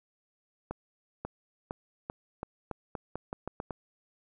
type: accelerating click train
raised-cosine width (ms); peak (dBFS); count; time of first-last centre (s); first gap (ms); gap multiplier
1; -21; 12; 0.71-3.708; 540; 0.85
effects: none